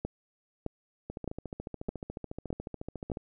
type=two click trains; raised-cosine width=2 ms; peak=-24 / -19 dBFS; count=30 / 6; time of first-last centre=1.1-3.171 / 0.05-3.117 s; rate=14 / 1.63 Hz; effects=none